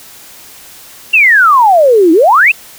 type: exponential two-way sweep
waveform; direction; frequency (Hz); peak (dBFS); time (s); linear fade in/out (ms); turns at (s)
sine; down then up; 2794 to 310 to 2794; -3; 1.13-2.52; 10; 2.12
effects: white hiss -35 dBFS RMS until 2.78 s